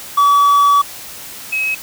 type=tone pair in turn; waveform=triangle / sine; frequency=1142 / 2558 Hz; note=D6 / D#7; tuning=-49 / +47 cents; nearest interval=octave + major second; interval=1396 cents; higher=second; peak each=-6 / -15 dBFS; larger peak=first; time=0.17-0.82 / 1.52-1.75 s; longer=first; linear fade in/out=10 ms; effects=white hiss -32 dBFS RMS until 1.82 s